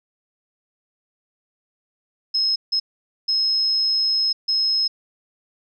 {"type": "tone bursts at uneven times", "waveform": "sine", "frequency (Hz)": 5160, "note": "E8", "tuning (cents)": -38, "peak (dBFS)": -17, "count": 4, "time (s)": [[2.34, 2.56], [2.72, 2.8], [3.28, 4.33], [4.48, 4.88]], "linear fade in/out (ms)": 10, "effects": []}